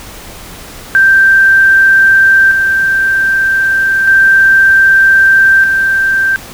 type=tone with tremolo; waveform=sine; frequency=1569 Hz; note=G6; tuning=1 cent sharp; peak=-3 dBFS; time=0.95-6.36 s; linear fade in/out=0 ms; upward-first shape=square; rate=0.32 Hz; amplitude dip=40%; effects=pink hiss -30 dBFS RMS until 6.53 s